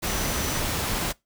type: tone in noise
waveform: sine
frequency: 5960 Hz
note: F#8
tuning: 12 cents sharp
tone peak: -36 dBFS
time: 0.06-0.61 s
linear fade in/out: 20 ms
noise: pink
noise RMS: -27 dBFS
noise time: 0.02-1.13 s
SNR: -12 dB
effects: noise-tail reverb RT60 0.2 s tail -23 dB re dry